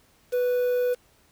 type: tone with quantisation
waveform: triangle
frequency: 493.9 Hz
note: B4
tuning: in tune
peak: -19 dBFS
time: 0.32-0.95 s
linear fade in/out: 20 ms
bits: 7
effects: pink hiss -61 dBFS RMS until 1.31 s